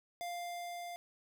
square tone with level ramp, 698.5 Hz, F5, in tune, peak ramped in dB -39 to -43 dBFS, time 0.21-0.96 s, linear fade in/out 0 ms, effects none

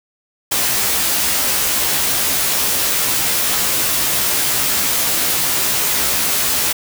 white noise with comb filter, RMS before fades -17 dBFS, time 0.51-6.73 s, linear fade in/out 10 ms, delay 15 ms, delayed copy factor +0.85, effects none

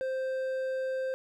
triangle tone with hard clipping, 523.3 Hz, C5, in tune, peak -31 dBFS, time 0.01-1.14 s, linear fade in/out 0 ms, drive 9 dB, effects none

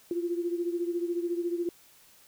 sine beating tone pair, 343.2 / 357.2 Hz, F4 / F4, -30 / +39 cents, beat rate 14 Hz, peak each -29 / -34 dBFS, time 0.11-1.69 s, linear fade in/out 2 ms, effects white hiss -58 dBFS RMS until 2.27 s

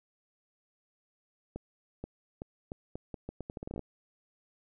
accelerating click train, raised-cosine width 2 ms, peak -25 dBFS, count 17, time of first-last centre 1.56-3.793 s, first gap 480 ms, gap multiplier 0.79, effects none

